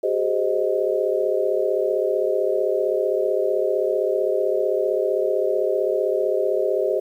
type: chord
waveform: sine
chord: Ab dominant seventh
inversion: third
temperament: equal with one note detuned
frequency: 379.7 / 415.3 / 523.3 / 622.3 Hz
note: Gb4 / Ab4 / C5 / Eb5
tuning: +45 / 0 / 0 / 0 cents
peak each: -24 dBFS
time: 0.03-7 s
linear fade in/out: 10 ms
effects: 9-bit